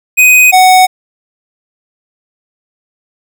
square tone pair in turn, 2500 / 743.3 Hz, D#7 / F#5, +8 / +8 cents, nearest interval octave + major sixth, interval 2100 cents, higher first, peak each -3 dBFS, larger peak neither, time 0.17-0.52 / 0.52-0.87 s, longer neither, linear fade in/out 20 ms, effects none

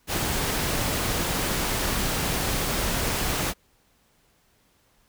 pink noise, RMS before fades -26 dBFS, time 0.07-3.54 s, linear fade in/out 50 ms, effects pink hiss -64 dBFS RMS until 5.08 s

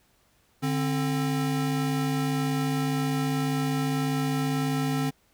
square tone pair together, 146.83 / 265.3 Hz, D3 / C4, 0 / +24 cents, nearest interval minor seventh, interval 1024 cents, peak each -28 dBFS, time 0.62-5.11 s, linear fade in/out 20 ms, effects pink hiss -65 dBFS RMS until 5.33 s

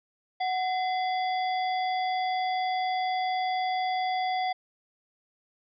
harmonic tone with a mistuned harmonic, 681 Hz, F5, 44 cents flat, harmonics 1 / 3 / 5 / 7, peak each -26 / -36 / -40 / -43 dBFS, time 0.4-4.53 s, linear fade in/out 10 ms, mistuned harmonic 1, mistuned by +150 cents, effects none

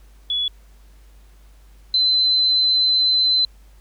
sine tone pair in turn, 3400 / 4054 Hz, G#7 / B7, +40 / +45 cents, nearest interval minor third, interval 305 cents, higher second, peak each -19 / -14 dBFS, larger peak second, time 0.3-0.48 / 1.94-3.45 s, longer second, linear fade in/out 2 ms, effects added 50 Hz sine -45 dBFS peak until 3.8 s + pink hiss -58 dBFS RMS until 3.8 s

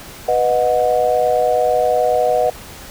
sine chord, B major, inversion none, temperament equal with one note detuned, 493.9 / 622.3 / 731.5 Hz, B4 / D#5 / F#5, 0 / 0 / -20 cents, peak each -17 dBFS, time 0.28-2.5 s, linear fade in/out 5 ms, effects pink hiss -36 dBFS RMS until 2.9 s

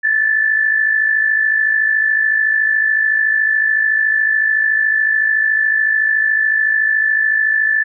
sine tone with amplitude modulation, 1751 Hz, A6, 9 cents flat, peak -9 dBFS, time 0.03-7.84 s, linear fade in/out 20 ms, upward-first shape sine, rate 53.8 Hz, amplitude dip 60%, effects none

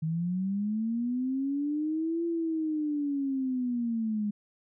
sine linear two-way sweep, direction up then down, 155.56 to 339.9 to 204.9 Hz, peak -27 dBFS, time 0.02-4.31 s, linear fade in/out 10 ms, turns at 2.25 s, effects none

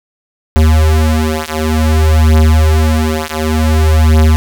square beating tone pair, 77.9 / 78.45 Hz, D#2 / D#2, +3 / +15 cents, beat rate 0.55 Hz, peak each -11 dBFS, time 0.56-4.36 s, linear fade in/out 0 ms, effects none

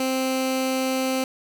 15% pulse tone with notch filter, 261.6 Hz, C4, in tune, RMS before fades -24 dBFS, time 0-1.24 s, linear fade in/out 2 ms, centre 950 Hz, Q 1.9, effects none

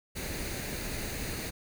pink noise with comb filter, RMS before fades -36 dBFS, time 0.15-1.51 s, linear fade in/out 20 ms, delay 0.46 ms, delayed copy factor +0.5, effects none

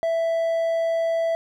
triangle tone, 661 Hz, E5, 5 cents sharp, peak -18 dBFS, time 0.03-1.35 s, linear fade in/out 0 ms, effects none

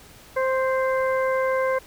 harmonic tone with a mistuned harmonic, 524 Hz, C5, 2 cents sharp, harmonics 1 / 2 / 3 / 4, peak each -21 / -27 / -31 / -33 dBFS, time 0.36-1.79 s, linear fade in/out 10 ms, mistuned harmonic 4, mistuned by -16 cents, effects pink hiss -48 dBFS RMS until 1.86 s

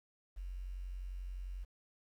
sine tone with quantisation, 45.68 Hz, F#1, 21 cents flat, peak -40 dBFS, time 0.36-1.65 s, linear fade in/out 20 ms, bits 11, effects none

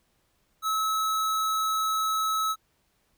square tone, 1295 Hz, E6, 31 cents flat, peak -25 dBFS, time 0.62-2.56 s, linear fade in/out 50 ms, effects pink hiss -70 dBFS RMS until 3.17 s

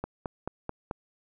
click train, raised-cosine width 1 ms, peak -18 dBFS, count 5, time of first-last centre 0.04-0.911 s, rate 4.59 Hz, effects none

